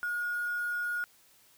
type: tone with quantisation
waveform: sine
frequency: 1438 Hz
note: F#6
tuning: 50 cents flat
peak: -30 dBFS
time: 0.03-1.04 s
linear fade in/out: 0 ms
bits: 8
effects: white hiss -62 dBFS RMS until 1.57 s